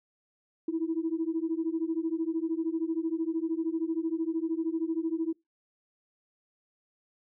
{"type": "beating tone pair", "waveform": "sine", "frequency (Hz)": [319.6, 332.6], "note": ["D#4", "E4"], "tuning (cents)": [47, 16], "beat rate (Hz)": 13, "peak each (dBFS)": -30, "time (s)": [0.68, 5.33], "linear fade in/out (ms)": 5, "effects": ["noise-tail reverb RT60 0.2 s tail -24 dB re dry", "tanh soft clip ceiling -20 dBFS"]}